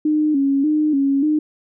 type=tone with vibrato; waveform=sine; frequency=290 Hz; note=D4; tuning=22 cents flat; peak=-14 dBFS; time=0.05-1.39 s; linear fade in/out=5 ms; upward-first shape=square; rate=1.7 Hz; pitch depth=86 cents each way; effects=none